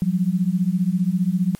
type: beating tone pair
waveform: sine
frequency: 174.61 / 189.61 Hz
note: F3 / F#3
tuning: 0 / +43 cents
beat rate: 15 Hz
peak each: -20 dBFS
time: 0.02-1.55 s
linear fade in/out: 0 ms
effects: white hiss -52 dBFS RMS until 1.59 s + MP3 64 kbps